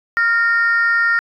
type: tone pair together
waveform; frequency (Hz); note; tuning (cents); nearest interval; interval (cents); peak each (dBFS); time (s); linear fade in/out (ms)
sine; 1400 / 1837.7; F6 / A#6; +4 / -25; perfect fourth; 471; -14; 0.17-1.19; 0
effects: tanh soft clip ceiling -8 dBFS